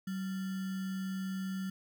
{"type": "tone with sample-and-hold", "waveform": "sine", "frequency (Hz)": 189.9, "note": "F#3", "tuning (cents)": 45, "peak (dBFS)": -34, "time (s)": [0.07, 1.7], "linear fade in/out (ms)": 5, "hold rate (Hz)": 1575, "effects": []}